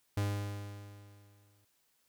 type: tone with exponential decay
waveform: 45% pulse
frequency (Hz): 101.7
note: G#2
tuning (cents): -36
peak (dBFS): -29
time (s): 0.17-1.65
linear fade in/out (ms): 5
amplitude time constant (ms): 320
effects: white hiss -74 dBFS RMS until 2.08 s